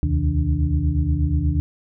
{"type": "tone cluster", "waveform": "sine", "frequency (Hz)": [71.2, 79.5, 129.5, 157.6, 292.9], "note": ["C#2", "D#2", "C3", "D#3", "D4"], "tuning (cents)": [47, 38, -17, 23, -5], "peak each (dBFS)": [-23, -20, -27, -25, -28], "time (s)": [0.03, 1.6], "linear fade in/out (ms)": 0, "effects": []}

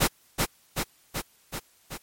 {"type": "noise with echo", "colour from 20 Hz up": "pink", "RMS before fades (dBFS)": -21, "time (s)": [0, 0.08], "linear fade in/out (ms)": 20, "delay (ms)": 380, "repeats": 5, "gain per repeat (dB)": -3, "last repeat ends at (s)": 1.98, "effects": ["white hiss -61 dBFS RMS until 2.02 s", "MP3 64 kbps"]}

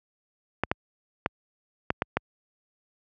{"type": "clicks", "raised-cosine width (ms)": 0.5, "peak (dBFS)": -8, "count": 6, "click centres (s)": [0.636, 0.715, 1.261, 1.904, 2.021, 2.17], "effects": ["high-pass 60 Hz 12 dB/octave"]}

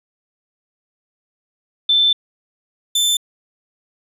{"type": "tone pair in turn", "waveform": ["sine", "sawtooth"], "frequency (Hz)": [3538, 3538], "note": ["A7", "A7"], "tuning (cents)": [9, 9], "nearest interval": "unison", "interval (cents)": 0, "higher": "neither", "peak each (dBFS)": -11, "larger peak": "neither", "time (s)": [[1.89, 2.13], [2.95, 3.17]], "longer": "first", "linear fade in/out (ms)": 5, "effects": ["resampled to 32000 Hz"]}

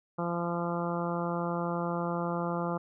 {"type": "harmonic tone", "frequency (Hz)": 171.9, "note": "F3", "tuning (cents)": -27, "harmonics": [1, 2, 3, 4, 5, 6, 7, 8], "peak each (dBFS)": [-33, -37, -36, -39, -39, -41, -39, -44], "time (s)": [0.18, 2.78], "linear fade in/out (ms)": 10, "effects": []}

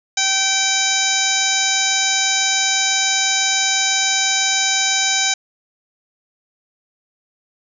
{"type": "harmonic tone with a mistuned harmonic", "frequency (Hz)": 774, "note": "G5", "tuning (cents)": -22, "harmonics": [1, 2, 3, 4, 5, 6, 7, 8, 9], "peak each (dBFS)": [-26, -25, -23, -27, -22, -27, -27, -22, -22], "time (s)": [0.17, 5.34], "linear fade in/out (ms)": 5, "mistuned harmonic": 6, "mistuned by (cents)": 73, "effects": []}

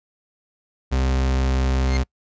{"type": "tone", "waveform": "40% pulse", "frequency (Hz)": 65.41, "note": "C2", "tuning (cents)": 0, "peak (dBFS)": -17, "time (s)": [0.91, 2.04], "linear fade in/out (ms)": 20}
{"type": "tone with exponential growth", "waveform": "25% pulse", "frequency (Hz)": 2119, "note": "C7", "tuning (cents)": 21, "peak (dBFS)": -22, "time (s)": [1.78, 1.97], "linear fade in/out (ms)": 2, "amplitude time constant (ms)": 40}
{"effects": ["noise-tail reverb RT60 0.1 s tail -25 dB re dry", "resampled to 16000 Hz"]}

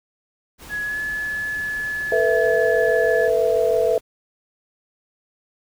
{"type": "noise", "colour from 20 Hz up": "pink", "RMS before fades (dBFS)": -40, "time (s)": [0.58, 4.01], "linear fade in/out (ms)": 50}
{"type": "tone with pitch glide", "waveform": "sine", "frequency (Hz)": [1682, 1714.4], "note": ["G#6", "A6"], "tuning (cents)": [22, -45], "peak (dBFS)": -23, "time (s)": [0.69, 3.3], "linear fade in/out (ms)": 50, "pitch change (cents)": 33, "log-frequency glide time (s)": [0.84, 0.99]}
{"type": "chord", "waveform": "sine", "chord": "A suspended second", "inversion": "none", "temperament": "equal with one note detuned", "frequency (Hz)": [447.7, 493.9, 659.3], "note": ["A4", "B4", "E5"], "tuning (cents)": [30, 0, 0], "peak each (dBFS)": -20, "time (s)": [2.12, 3.98], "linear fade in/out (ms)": 2}
{"effects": []}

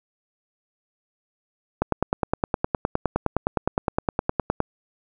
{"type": "click train", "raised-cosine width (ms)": 1, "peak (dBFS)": -6, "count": 28, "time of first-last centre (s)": [1.82, 4.604], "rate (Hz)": 9.7, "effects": []}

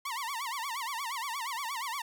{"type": "tone with vibrato", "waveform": "sawtooth", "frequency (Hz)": 1014, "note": "B5", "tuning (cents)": 45, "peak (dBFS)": -30, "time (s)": [0.05, 2.02], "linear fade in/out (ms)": 5, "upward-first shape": "sine", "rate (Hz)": 8.5, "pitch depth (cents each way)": 220, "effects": []}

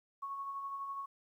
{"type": "tone with tremolo", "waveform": "sine", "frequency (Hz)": 1105, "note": "C#6", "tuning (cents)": -6, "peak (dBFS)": -37, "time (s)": [0.22, 1.06], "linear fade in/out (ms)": 10, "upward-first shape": "sine", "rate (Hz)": 12, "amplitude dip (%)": 35, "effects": ["12-bit"]}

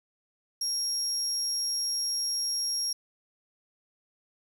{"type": "tone", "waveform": "35% pulse", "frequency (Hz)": 5588, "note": "F8", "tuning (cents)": 0, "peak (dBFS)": -25, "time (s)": [0.61, 2.93], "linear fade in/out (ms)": 5, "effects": []}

